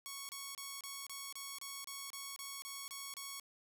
5% pulse tone bursts, 1108.7 Hz, C#6, in tune, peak -32 dBFS, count 13, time 0.06-3.398 s, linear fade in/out 0 ms, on 230 ms, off 29 ms, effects none

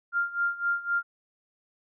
sine tone with tremolo, 1396.9 Hz, F6, in tune, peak -22 dBFS, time 0.12-1.03 s, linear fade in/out 50 ms, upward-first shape sine, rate 3.9 Hz, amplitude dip 85%, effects none

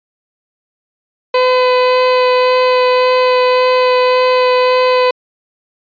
30% pulse tone with vibrato, 505 Hz, B4, 39 cents sharp, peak -6 dBFS, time 1.34-5.11 s, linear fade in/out 5 ms, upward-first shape sine, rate 1.8 Hz, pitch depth 8 cents each way, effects resampled to 11025 Hz

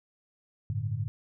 sine chord, G suspended second, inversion none, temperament equal with one note detuned, 98 / 110.83 / 146.83 Hz, G2 / A2 / D3, 0 / +13 / 0 cents, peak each -34 / -31 / -36 dBFS, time 0.7-1.08 s, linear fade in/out 0 ms, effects none

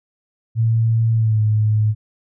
sine tone with pitch glide, 113.5 to 107.44 Hz, A#2 to A2, -46 to -41 cents, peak -13 dBFS, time 0.55-1.95 s, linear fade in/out 50 ms, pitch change -95 cents, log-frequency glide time 1.13-1.41 s, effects none

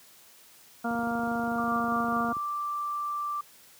harmonic tone, 234 Hz, A#3, 7 cents sharp, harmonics 1 / 2 / 3 / 4 / 5 / 6, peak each -30 / -38 / -32 / -39 / -40 / -35 dBFS, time 0.84-2.33 s, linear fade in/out 10 ms
click train, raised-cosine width 3 ms, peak -30 dBFS, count 37, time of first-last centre 0.91-2.367 s, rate 24.7 Hz
sine tone, 1174.7 Hz, D6, in tune, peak -29 dBFS, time 1.58-3.41 s, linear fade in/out 5 ms
effects white hiss -55 dBFS RMS until 3.79 s + high-pass 80 Hz 12 dB/octave

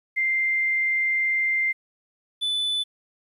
sine / triangle tone pair in turn, 2093 / 3492 Hz, C7 / A7, 0 / -14 cents, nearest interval major sixth, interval 886 cents, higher second, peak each -20 / -21 dBFS, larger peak first, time 0.16-1.73 / 2.41-2.84 s, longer first, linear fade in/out 20 ms, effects resampled to 32000 Hz + 10-bit

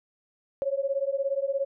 sine beating tone pair, 542 / 559 Hz, C#5 / C#5, -39 / +14 cents, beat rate 17 Hz, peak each -28 dBFS, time 0.62-1.65 s, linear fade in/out 0 ms, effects none

